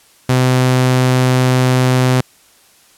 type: tone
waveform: sawtooth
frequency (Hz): 127.8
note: C3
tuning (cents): -40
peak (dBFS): -6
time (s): 0.29-2.21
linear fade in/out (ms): 5
effects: white hiss -49 dBFS RMS until 2.97 s + low-pass 12000 Hz 12 dB/octave